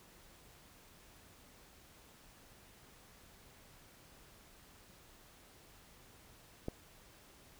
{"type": "click", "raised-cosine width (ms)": 2, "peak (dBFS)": -24, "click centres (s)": 6.684, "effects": ["pink hiss -61 dBFS RMS until 7.59 s"]}